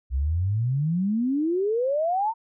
sine exponential sweep, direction up, 61.74 to 932.3 Hz, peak -21 dBFS, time 0.1-2.34 s, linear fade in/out 50 ms, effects none

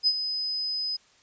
sine tone with ADSR envelope, 5030 Hz, D#8, 18 cents sharp, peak -17 dBFS, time 0.03-0.97 s, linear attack 40 ms, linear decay 55 ms, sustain -10 dB, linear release 14 ms, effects white hiss -60 dBFS RMS until 1.22 s + resampled to 16000 Hz

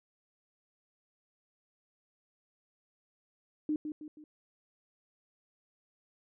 sine tone with echo, 303.7 Hz, D#4, 42 cents flat, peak -28 dBFS, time 3.69-3.76 s, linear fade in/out 2 ms, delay 160 ms, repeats 3, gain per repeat -7 dB, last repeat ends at 4.24 s, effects none

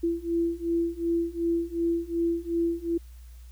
sine beating tone pair, 335.7 / 338.4 Hz, E4 / E4, +32 / +45 cents, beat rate 2.7 Hz, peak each -28 / -27 dBFS, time 0.03-2.98 s, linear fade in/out 10 ms, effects added 60 Hz sine -43 dBFS peak until 3.51 s + white hiss -61 dBFS RMS until 3.51 s

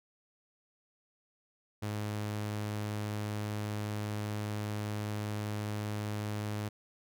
sawtooth tone, 105.1 Hz, G#2, 21 cents sharp, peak -30 dBFS, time 1.82-6.69 s, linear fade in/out 10 ms, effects none

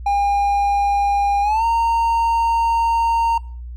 triangle tone with pitch glide, 807 to 921.7 Hz, G#5 to A#5, -50 to -20 cents, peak -13 dBFS, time 0.06-3.38 s, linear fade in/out 5 ms, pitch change +230 cents, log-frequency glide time 1.42-1.64 s, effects noise-tail reverb RT60 0.5 s tail -24 dB re dry + added 60 Hz sine -29 dBFS peak until 3.76 s

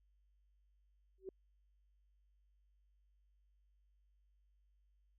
sine tone with exponential growth, 380.5 Hz, F#4, 48 cents sharp, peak -39 dBFS, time 1.18-1.29 s, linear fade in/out 2 ms, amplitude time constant 22 ms, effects added 50 Hz sine -70 dBFS peak until 5.18 s

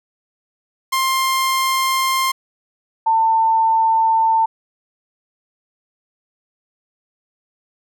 sawtooth / sine tone pair in turn, 1056 / 896 Hz, C6 / A5, +16 / +31 cents, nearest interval minor third, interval 285 cents, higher first, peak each -12 dBFS, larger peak neither, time 0.92-2.32 / 3.06-4.46 s, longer neither, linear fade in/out 10 ms, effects none

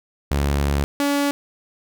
sawtooth tone pair in turn, 70.9 / 284.6 Hz, C#2 / C#4, +40 / +46 cents, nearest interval 2 octaves, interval 2406 cents, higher second, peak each -14 dBFS, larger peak neither, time 0.31-0.84 / 1-1.31 s, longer first, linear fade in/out 0 ms, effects none

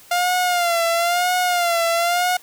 sawtooth tone with vibrato, 698.5 Hz, F5, in tune, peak -13 dBFS, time 0.11-2.37 s, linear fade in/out 5 ms, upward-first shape sine, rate 1 Hz, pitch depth 69 cents each way, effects white hiss -47 dBFS RMS until 2.42 s

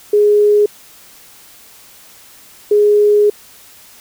sine tone pair in turn, 415.8 / 415.8 Hz, G#4 / G#4, +2 / +2 cents, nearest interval unison, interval 0 cents, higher neither, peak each -7 dBFS, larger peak neither, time 0.13-0.66 / 2.71-3.3 s, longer second, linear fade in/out 5 ms, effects white hiss -42 dBFS RMS until 4 s

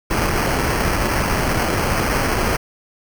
pink noise with sample-and-hold, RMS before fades -19 dBFS, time 0.1-2.57 s, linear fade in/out 10 ms, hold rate 3675 Hz, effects none

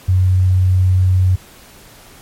sine tone, 92.5 Hz, F#2, in tune, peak -9 dBFS, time 0.08-1.36 s, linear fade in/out 10 ms, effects pink hiss -42 dBFS RMS until 2.21 s + MP3 64 kbps

